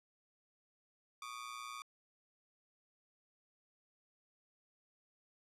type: ring-modulated tone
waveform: sawtooth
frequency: 1174.7 Hz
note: D6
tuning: in tune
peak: -38 dBFS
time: 1.22-1.82 s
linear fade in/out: 0 ms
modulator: 59.9 Hz
effects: low-pass 10000 Hz 12 dB/octave